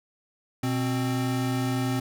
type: tone pair together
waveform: square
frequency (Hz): 123.47 / 261.6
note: B2 / C4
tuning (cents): 0 / 0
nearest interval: octave + minor second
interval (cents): 1300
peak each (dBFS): -28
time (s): 0.63-2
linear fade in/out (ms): 5
effects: none